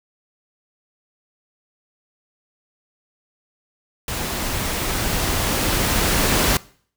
pink noise with level ramp, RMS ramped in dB -26 to -17 dBFS, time 4.08-6.57 s, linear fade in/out 2 ms, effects noise-tail reverb RT60 0.5 s tail -21 dB re dry

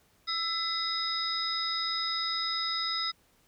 sine tone cluster, 1323 / 2014 / 3789 / 5020 Hz, E6 / B6 / A#7 / D#8, +6 / +33 / +27 / +15 cents, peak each -35 / -39 / -34 / -32 dBFS, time 0.27-3.12 s, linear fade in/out 20 ms, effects pink hiss -66 dBFS RMS until 3.47 s

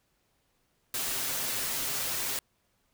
white noise with comb filter, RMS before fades -32 dBFS, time 0.94-2.39 s, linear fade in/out 2 ms, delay 7.6 ms, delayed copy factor +0.55, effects pink hiss -73 dBFS RMS until 2.93 s

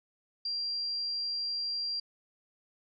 sine tone, 4748 Hz, D8, 18 cents sharp, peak -31 dBFS, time 0.45-2 s, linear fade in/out 5 ms, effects none

